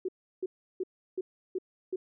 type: tone bursts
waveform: sine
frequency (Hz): 371.2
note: F#4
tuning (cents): +6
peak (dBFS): -29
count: 6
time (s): 0.05-1.96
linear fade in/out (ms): 5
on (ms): 35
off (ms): 340
effects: none